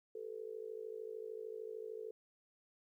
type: tone with amplitude modulation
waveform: sine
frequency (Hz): 440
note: A4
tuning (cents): 0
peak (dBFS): -39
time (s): 0.15-2.11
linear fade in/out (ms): 5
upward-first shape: sine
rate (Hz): 53.3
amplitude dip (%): 90
effects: 13-bit